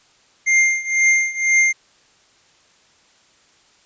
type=tone with tremolo; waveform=square; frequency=2107 Hz; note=C7; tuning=12 cents sharp; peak=-11 dBFS; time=0.46-1.73 s; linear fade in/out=20 ms; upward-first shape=triangle; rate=2 Hz; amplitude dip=90%; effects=white hiss -55 dBFS RMS until 3.85 s + resampled to 16000 Hz